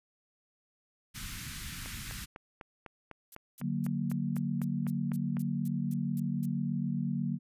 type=band-stop noise; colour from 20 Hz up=pink; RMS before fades=-41 dBFS; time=1.14-2.26 s; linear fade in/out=20 ms; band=230 to 1400 Hz; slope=24 dB/octave
type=click train; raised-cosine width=0.5 ms; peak=-29 dBFS; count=15; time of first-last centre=1.86-5.369 s; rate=3.99 Hz
type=noise bursts; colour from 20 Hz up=violet; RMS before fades=-47 dBFS; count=13; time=3.32-6.457 s; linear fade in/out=2 ms; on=29 ms; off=230 ms
type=chord; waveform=sine; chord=D augmented; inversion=none; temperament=equal; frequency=146.83 / 185 / 233.1 Hz; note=D3 / F#3 / A#3; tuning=0 / 0 / 0 cents; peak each=-34 dBFS; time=3.6-7.39 s; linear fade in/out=50 ms
effects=resampled to 32000 Hz